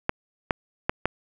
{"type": "clicks", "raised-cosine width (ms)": 0.5, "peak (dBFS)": -6, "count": 4, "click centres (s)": [0.094, 0.508, 0.895, 1.056], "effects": []}